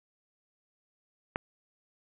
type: click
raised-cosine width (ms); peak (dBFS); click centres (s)
0.5; -15; 1.359
effects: resampled to 8000 Hz + 7-bit